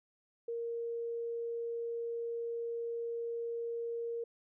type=tone; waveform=sine; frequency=466.2 Hz; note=A#4; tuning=in tune; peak=-35 dBFS; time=0.48-4.24 s; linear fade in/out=5 ms; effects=none